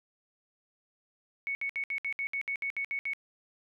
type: tone bursts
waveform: sine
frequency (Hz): 2218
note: C#7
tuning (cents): 0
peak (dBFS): -30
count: 12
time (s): 1.47-3.134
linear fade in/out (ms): 0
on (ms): 80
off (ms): 64
effects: none